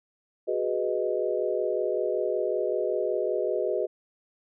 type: chord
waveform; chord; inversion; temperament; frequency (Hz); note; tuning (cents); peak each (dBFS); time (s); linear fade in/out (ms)
sine; G# minor seventh; third; equal; 370 / 415.3 / 493.9 / 622.3; F#4 / G#4 / B4 / D#5; 0 / 0 / 0 / 0; -30; 0.47-3.87; 20
effects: none